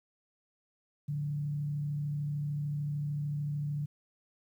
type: tone with frequency modulation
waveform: sine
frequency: 146.4 Hz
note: D3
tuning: 5 cents flat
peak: -31 dBFS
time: 1.08-3.86 s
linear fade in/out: 10 ms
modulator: 33.4 Hz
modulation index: 0.3
effects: 11-bit